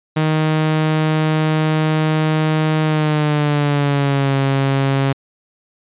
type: tone with pitch glide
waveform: sawtooth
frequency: 156 to 136.59 Hz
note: D#3 to C#3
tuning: +5 to -25 cents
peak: -10 dBFS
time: 0.16-5.13 s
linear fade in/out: 10 ms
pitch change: -230 cents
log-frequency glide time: 2.83-4.36 s
effects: resampled to 8000 Hz